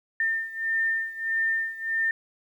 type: beating tone pair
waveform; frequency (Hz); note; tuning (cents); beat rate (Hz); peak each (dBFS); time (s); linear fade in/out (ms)
sine; 1804 / 1805.6; A6 / A6; +43 / +44; 1.6; -26 / -29; 0.2-2.11; 2
effects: 10-bit